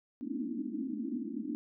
white band-pass noise, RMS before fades -37 dBFS, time 0.21-1.55 s, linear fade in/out 0 ms, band 210 to 320 Hz, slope 96 dB/octave, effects none

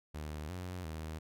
sawtooth tone with pitch steps, 76 / 90.6 / 78.9 Hz, D#2 / F#2 / D#2, -40 / -36 / +25 cents, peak -36 dBFS, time 0.14-1.19 s, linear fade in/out 10 ms, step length 350 ms, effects none

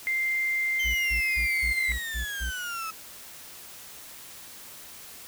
sine tone, 2093 Hz, C7, in tune, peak -24 dBFS, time 0.07-1.92 s, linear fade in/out 0 ms
35% pulse exponential sweep, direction down, 3136 to 1285 Hz, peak -30 dBFS, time 0.79-2.91 s, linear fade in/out 10 ms
triangle tone bursts, 59.7 Hz, A#1, 42 cents sharp, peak -27 dBFS, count 7, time 0.84-2.51 s, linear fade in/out 20 ms, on 110 ms, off 150 ms
effects white hiss -45 dBFS RMS until 5.27 s

